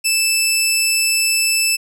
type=tone; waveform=15% pulse; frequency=2637 Hz; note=E7; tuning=in tune; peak=-7 dBFS; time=0.04-1.77 s; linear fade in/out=20 ms; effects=none